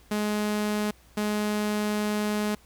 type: tone pair in turn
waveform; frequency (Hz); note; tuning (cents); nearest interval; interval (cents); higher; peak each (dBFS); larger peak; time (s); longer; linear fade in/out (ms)
sawtooth; 210 / 210; G#3 / G#3; +19 / +19; unison; 0; neither; -21; neither; 0.11-0.91 / 1.17-2.55; second; 5
effects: added 60 Hz sine -55 dBFS peak until 2.65 s + pink hiss -58 dBFS RMS until 2.65 s